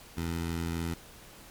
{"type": "tone with notch filter", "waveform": "15% pulse", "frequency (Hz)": 83.7, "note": "E2", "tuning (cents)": 27, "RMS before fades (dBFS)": -33, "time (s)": [0.17, 0.94], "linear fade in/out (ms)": 5, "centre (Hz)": 670, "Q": 1.8, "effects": ["pink hiss -51 dBFS RMS until 1.5 s", "MP3 96 kbps"]}